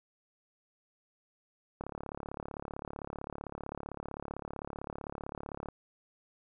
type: click train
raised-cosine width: 1 ms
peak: -25 dBFS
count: 139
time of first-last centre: 1.81-5.686 s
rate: 35.6 Hz
effects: none